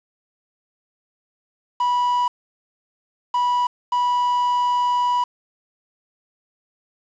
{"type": "tone bursts at uneven times", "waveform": "triangle", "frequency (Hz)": 980, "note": "B5", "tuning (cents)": -14, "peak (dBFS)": -15, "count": 3, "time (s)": [[1.8, 2.28], [3.34, 3.67], [3.92, 5.24]], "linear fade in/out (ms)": 5, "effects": ["resampled to 16000 Hz", "7-bit"]}